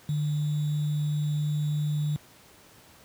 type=tone with sample-and-hold; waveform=sine; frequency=149.5 Hz; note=D3; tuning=31 cents sharp; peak=-24 dBFS; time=0.09-2.16 s; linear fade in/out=0 ms; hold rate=3675 Hz; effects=pink hiss -54 dBFS RMS until 3.04 s + high-pass 80 Hz 12 dB/octave